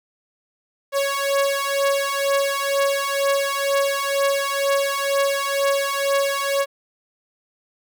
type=beating tone pair; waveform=sawtooth; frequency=554.4 / 556.5 Hz; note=C#5 / C#5; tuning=0 / +7 cents; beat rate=2.1 Hz; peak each=-18 dBFS; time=0.92-6.66 s; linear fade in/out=50 ms; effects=none